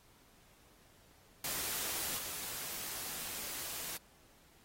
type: noise with level steps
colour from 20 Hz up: white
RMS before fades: -38 / -42 dBFS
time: 1.44-3.97 s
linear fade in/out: 2 ms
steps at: 2.17 s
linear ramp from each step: 20 ms
effects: pink hiss -65 dBFS RMS until 4.64 s + AAC 48 kbps

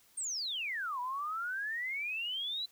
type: exponential two-way sweep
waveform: sine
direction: down then up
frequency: 8870 to 965 to 4046 Hz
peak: -34 dBFS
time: 0.17-2.66 s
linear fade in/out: 10 ms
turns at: 1 s
effects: white hiss -65 dBFS RMS until 2.71 s

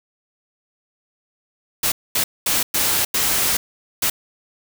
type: noise bursts at uneven times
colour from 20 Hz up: white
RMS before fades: -19 dBFS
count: 6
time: 1.83-1.92 / 2.15-2.24 / 2.46-2.63 / 2.74-3.05 / 3.14-3.57 / 4.02-4.1 s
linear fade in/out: 5 ms
effects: none

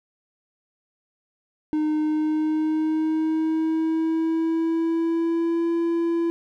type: tone with pitch glide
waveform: triangle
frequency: 306.6 to 336.3 Hz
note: D#4 to E4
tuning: -25 to +35 cents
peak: -18 dBFS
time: 1.73-6.3 s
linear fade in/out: 0 ms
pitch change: +160 cents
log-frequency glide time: 2.01-5.7 s
effects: none

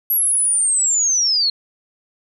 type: linear sweep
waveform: sine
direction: down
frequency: 11690 to 4186 Hz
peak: -14 dBFS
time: 0.1-1.5 s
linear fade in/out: 5 ms
effects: none

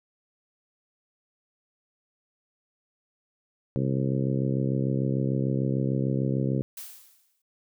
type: harmonic tone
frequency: 66.7 Hz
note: C2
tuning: 34 cents sharp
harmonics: 2 / 3 / 4 / 5 / 6 / 7 / 8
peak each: -26 / -30 / -32 / -34 / -36 / -37 / -38 dBFS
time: 3.76-6.62 s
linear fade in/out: 0 ms
type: noise with exponential decay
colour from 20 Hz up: blue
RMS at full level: -37 dBFS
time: 6.77-7.42 s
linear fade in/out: 5 ms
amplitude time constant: 140 ms
effects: none

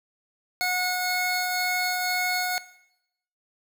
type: tone pair together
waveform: 25% pulse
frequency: 728 / 2182 Hz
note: F#5 / C#7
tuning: -28 / -28 cents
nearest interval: octave + perfect fifth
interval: 1900 cents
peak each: -23 dBFS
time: 0.61-2.58 s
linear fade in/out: 0 ms
effects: noise-tail reverb RT60 0.8 s tail -17 dB re dry

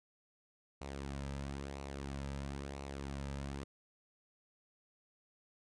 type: tone with flanger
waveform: sawtooth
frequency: 69.3 Hz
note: C#2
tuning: in tune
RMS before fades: -43 dBFS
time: 0.81-3.64 s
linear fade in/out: 5 ms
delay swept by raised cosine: 0.59 to 2.79 ms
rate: 1 Hz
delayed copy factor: -0.5
effects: resampled to 22050 Hz

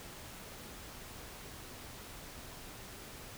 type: silence
effects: pink hiss -49 dBFS RMS until 3.37 s

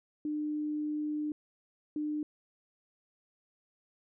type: tone bursts at uneven times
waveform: sine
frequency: 300.8 Hz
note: D4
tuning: 42 cents sharp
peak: -31 dBFS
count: 2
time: 0.25-1.32 / 1.96-2.23 s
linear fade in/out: 2 ms
effects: none

